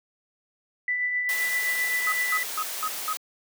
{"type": "tone with tremolo", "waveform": "sine", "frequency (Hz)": 1983, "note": "B6", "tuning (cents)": 7, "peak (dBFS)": -22, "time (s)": [0.88, 2.43], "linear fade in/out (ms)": 2, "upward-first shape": "triangle", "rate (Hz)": 7.7, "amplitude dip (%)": 40}
{"type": "noise", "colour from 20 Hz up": "white", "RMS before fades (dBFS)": -33, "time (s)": [1.29, 3.17], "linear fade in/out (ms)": 0}
{"type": "tone bursts", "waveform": "sine", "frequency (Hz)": 1263, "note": "D#6", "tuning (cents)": 26, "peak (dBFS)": -25, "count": 5, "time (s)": [2.07, 3.13], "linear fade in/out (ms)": 2, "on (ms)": 52, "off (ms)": 200}
{"effects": ["high-pass 400 Hz 12 dB/octave"]}